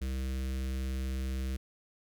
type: tone with notch filter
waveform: square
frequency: 65.41 Hz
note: C2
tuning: in tune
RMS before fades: -34 dBFS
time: 0.01-1.57 s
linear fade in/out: 10 ms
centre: 860 Hz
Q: 0.67
effects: none